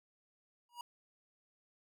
square tone with exponential growth, 959 Hz, A#5, 49 cents sharp, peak -40 dBFS, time 0.69-0.81 s, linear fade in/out 2 ms, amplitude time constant 26 ms, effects none

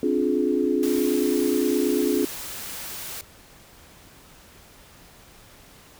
sine chord, D half-diminished seventh, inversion third, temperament just, 264.3 / 293.7 / 352.4 / 422.9 Hz, C4 / D4 / F4 / Ab4, +18 / 0 / +16 / +31 cents, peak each -25 dBFS, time 0.03-2.25 s, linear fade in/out 2 ms
white noise, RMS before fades -35 dBFS, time 0.83-3.21 s, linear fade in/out 0 ms
effects pink hiss -50 dBFS RMS until 5.99 s

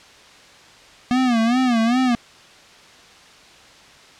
square tone with vibrato, 240.9 Hz, B3, 43 cents flat, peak -16 dBFS, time 1.11-2.15 s, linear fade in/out 0 ms, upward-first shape sine, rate 2.5 Hz, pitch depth 130 cents each way, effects white hiss -46 dBFS RMS until 4.19 s + low-pass 5000 Hz 12 dB/octave

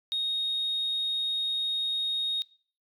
sine tone, 3729 Hz, A#7, in tune, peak -25 dBFS, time 0.12-2.42 s, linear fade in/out 0 ms, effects noise-tail reverb RT60 0.5 s tail -24 dB re dry + tanh soft clip ceiling -23 dBFS

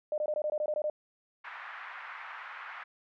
sine tone bursts, 605 Hz, D#5, 49 cents flat, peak -28 dBFS, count 10, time 0.12-0.899 s, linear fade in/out 2 ms, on 59 ms, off 21 ms
white band-pass noise, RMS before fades -44 dBFS, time 1.44-2.84 s, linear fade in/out 10 ms, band 930 to 1900 Hz, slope 24 dB/octave
effects none

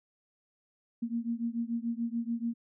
sine beating tone pair, 230.2 / 237.1 Hz, A#3 / A#3, -22 / +30 cents, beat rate 6.9 Hz, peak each -33 / -34 dBFS, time 1.02-2.54 s, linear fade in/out 10 ms, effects none

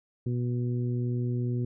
harmonic tone, 122.1 Hz, B2, 19 cents flat, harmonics 1 / 2 / 3 / 4, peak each -27 / -34 / -37 / -49 dBFS, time 0.26-1.65 s, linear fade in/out 5 ms, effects none

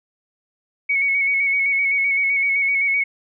sine tone with vibrato, 2221 Hz, C#7, 3 cents sharp, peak -16 dBFS, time 0.89-3.04 s, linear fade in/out 10 ms, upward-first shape square, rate 7.8 Hz, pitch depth 25 cents each way, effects none

